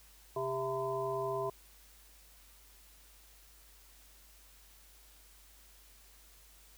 harmonic tone with a mistuned harmonic, 132.4 Hz, C3, 21 cents sharp, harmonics 1 / 3 / 5 / 7 / 8, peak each -45 / -36 / -38 / -46 / -39 dBFS, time 0.36-1.5 s, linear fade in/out 5 ms, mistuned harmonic 8, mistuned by -70 cents, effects added 50 Hz sine -61 dBFS peak until 6.77 s + white hiss -61 dBFS RMS until 6.77 s

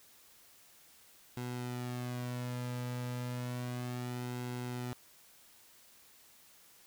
sawtooth tone with flanger, 123.47 Hz, B2, in tune, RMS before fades -39 dBFS, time 1.37-4.93 s, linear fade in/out 0 ms, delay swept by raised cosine 1.7 to 2.8 ms, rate 0.32 Hz, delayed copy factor -0.6, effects white hiss -61 dBFS RMS until 6.86 s

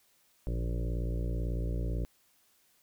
harmonic tone with a mistuned harmonic, 58.1 Hz, A#1, 5 cents flat, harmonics 1 / 2 / 3 / 5 / 6 / 7 / 8 / 9 / 10, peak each -31 / -37 / -41 / -45 / -47 / -48 / -49 / -50 / -51 dBFS, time 0.47-2.05 s, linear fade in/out 0 ms, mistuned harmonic 1, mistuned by -120 cents, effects white hiss -68 dBFS RMS until 2.82 s

